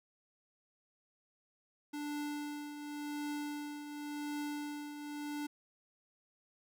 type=tone with tremolo; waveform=square; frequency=293.9 Hz; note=D4; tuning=1 cent sharp; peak=-37 dBFS; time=1.93-5.47 s; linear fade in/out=10 ms; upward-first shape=triangle; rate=0.91 Hz; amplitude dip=60%; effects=none